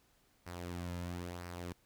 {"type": "tone with flanger", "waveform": "sawtooth", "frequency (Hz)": 87.8, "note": "F2", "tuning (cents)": 10, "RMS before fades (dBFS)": -43, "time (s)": [0.46, 1.73], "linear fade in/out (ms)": 10, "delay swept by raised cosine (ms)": [0.28, 2.68], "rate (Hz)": 1, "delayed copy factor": -0.5, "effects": ["pink hiss -71 dBFS RMS until 1.85 s"]}